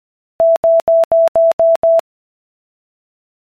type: tone bursts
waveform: sine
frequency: 661 Hz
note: E5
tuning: 5 cents sharp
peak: -6 dBFS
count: 7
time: 0.4-1.994 s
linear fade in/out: 0 ms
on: 160 ms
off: 79 ms
effects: MP3 64 kbps